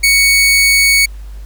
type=tone; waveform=sawtooth; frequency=2227 Hz; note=C#7; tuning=7 cents sharp; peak=-4 dBFS; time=0.03-1.06 s; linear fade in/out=10 ms; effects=added 50 Hz sine -26 dBFS peak until 1.45 s + pink hiss -47 dBFS RMS until 1.45 s